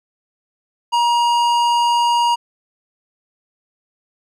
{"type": "tone with tanh clipping", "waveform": "sine", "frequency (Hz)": 949, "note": "A#5", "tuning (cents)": 31, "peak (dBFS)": -15, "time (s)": [0.92, 2.36], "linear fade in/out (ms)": 20, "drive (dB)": 15, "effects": []}